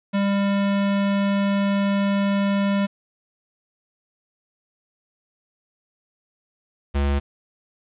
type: tone pair in turn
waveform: square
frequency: 199.3 / 70.46 Hz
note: G3 / C#2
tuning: +29 / +29 cents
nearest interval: octave + tritone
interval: 1800 cents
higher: first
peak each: -19 dBFS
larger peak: neither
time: 0.13-2.87 / 6.94-7.2 s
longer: first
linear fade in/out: 20 ms
effects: resampled to 8000 Hz + 8-bit